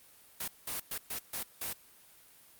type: noise bursts at uneven times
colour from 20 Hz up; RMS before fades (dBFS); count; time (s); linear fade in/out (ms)
white; -37; 6; 0.4-0.48 / 0.67-0.8 / 0.91-0.98 / 1.1-1.19 / 1.33-1.43 / 1.61-1.73; 5
effects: white hiss -59 dBFS RMS until 2.59 s + Opus 32 kbps